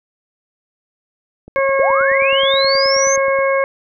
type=click train; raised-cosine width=2 ms; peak=-23 dBFS; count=19; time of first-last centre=1.48-3.389 s; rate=9.43 Hz
type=harmonic tone; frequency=544 Hz; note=C#5; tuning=33 cents flat; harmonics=1 / 2 / 3 / 4; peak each=-14 / -20 / -24 / -22 dBFS; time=1.56-3.64 s; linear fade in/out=0 ms
type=linear sweep; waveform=sine; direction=up; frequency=449.5 to 6420 Hz; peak=-16 dBFS; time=1.79-3.16 s; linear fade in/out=2 ms
effects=none